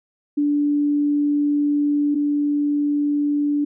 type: tone pair in turn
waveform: sine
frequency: 291.4 / 291.4 Hz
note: D4 / D4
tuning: -13 / -13 cents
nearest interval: unison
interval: 0 cents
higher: neither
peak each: -16 / -17 dBFS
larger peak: first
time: 0.37-2.15 / 2.15-3.65 s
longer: first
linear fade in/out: 10 ms
effects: none